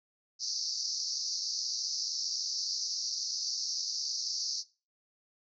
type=band-pass noise; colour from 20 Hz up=white; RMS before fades=-35 dBFS; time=0.39-4.64 s; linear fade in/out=50 ms; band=4400 to 6000 Hz; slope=96 dB/octave; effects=noise-tail reverb RT60 0.3 s tail -18 dB re dry